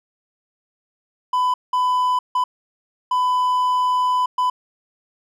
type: tone bursts at uneven times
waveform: triangle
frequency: 1001 Hz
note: B5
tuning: 23 cents sharp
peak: -14 dBFS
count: 5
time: 1.33-1.54 / 1.73-2.19 / 2.35-2.44 / 3.11-4.26 / 4.38-4.5 s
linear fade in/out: 5 ms
effects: none